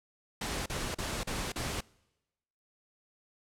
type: noise bursts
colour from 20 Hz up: pink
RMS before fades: -35 dBFS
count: 5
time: 0.41-1.808 s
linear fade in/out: 5 ms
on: 250 ms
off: 37 ms
effects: noise-tail reverb RT60 1.0 s tail -25 dB re dry + low-pass 10000 Hz 12 dB/octave